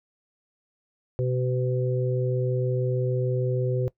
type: harmonic tone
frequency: 126.4 Hz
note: B2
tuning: 41 cents sharp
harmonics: 1 / 3 / 4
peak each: -24 / -29 / -30 dBFS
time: 1.19-3.88 s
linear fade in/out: 0 ms
effects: noise-tail reverb RT60 0.1 s tail -19 dB re dry